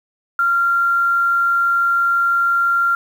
sine tone with quantisation, 1383 Hz, F6, 17 cents flat, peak -13 dBFS, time 0.39-2.95 s, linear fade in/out 2 ms, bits 7, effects none

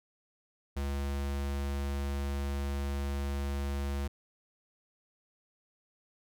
square tone, 70 Hz, C#2, 18 cents sharp, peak -32 dBFS, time 0.76-4.08 s, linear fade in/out 10 ms, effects none

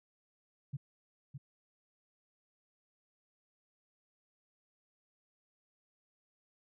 sine tone with echo, 138.59 Hz, C#3, in tune, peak -35 dBFS, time 0.73-0.77 s, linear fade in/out 10 ms, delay 610 ms, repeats 1, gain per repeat -7 dB, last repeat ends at 1.38 s, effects none

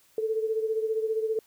sine beating tone pair, 438.5 / 453.5 Hz, A4 / A#4, -6 / -48 cents, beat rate 15 Hz, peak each -26 / -32 dBFS, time 0.18-1.39 s, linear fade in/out 2 ms, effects white hiss -62 dBFS RMS until 1.46 s

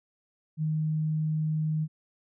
sine tone, 155.56 Hz, D#3, in tune, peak -25 dBFS, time 0.57-1.88 s, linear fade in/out 50 ms, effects none

